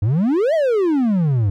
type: exponential two-way sweep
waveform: triangle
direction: up then down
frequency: 94.6 to 673 to 94.6 Hz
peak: -12 dBFS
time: 0.02-1.5 s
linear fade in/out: 5 ms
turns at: 0.54 s
effects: none